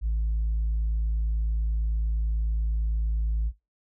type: tone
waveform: sine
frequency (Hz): 54.5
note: A1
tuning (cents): -16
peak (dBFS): -21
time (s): 0.01-3.52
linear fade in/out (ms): 50
effects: noise-tail reverb RT60 0.2 s tail -19 dB re dry + tanh soft clip ceiling -21 dBFS